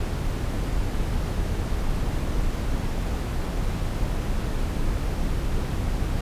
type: noise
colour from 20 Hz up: brown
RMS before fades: -25 dBFS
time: 0-6.21 s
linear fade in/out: 5 ms
effects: resampled to 32000 Hz